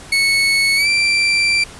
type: tone with pitch glide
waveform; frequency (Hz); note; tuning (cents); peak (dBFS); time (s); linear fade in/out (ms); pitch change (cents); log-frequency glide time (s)
30% pulse; 2207 to 2352; C#7 to D7; -8 to +2; -10; 0.12-1.64; 5; +110; 0.76-0.88
effects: pink hiss -37 dBFS RMS until 1.79 s + resampled to 24000 Hz